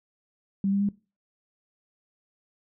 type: tone with pitch steps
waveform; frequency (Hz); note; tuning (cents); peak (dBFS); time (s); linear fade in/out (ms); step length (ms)
sine; 196 / 199.08 / 202.2; G3 / G3 / G#3; 0 / +27 / -46; -22; 0.64-0.889; 2; 83
effects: noise-tail reverb RT60 0.3 s tail -20 dB re dry